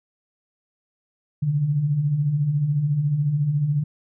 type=beating tone pair; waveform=sine; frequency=134 / 148 Hz; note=C3 / D3; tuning=+42 / +14 cents; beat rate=14 Hz; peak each=-28 / -19 dBFS; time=1.42-3.84 s; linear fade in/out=10 ms; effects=none